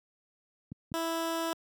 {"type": "clicks", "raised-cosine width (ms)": 5, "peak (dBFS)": -24, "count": 2, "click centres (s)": [0.719, 0.918]}
{"type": "tone", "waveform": "15% pulse", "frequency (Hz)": 329.6, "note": "E4", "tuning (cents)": 0, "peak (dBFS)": -24, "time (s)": [0.94, 1.53], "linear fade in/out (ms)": 0}
{"effects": ["high-pass 150 Hz 12 dB/octave"]}